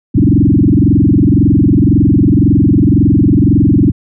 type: tone with frequency modulation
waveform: sine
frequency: 197.4 Hz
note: G3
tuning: 12 cents sharp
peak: -5 dBFS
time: 0.14-3.92 s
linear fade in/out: 20 ms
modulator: 21.9 Hz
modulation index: 5.4
effects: none